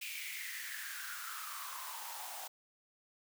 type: noise with high-pass filter sweep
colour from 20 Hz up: white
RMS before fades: -44 dBFS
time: 0.01-2.48 s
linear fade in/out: 10 ms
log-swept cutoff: 2500 to 730 Hz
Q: 6.9
effects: none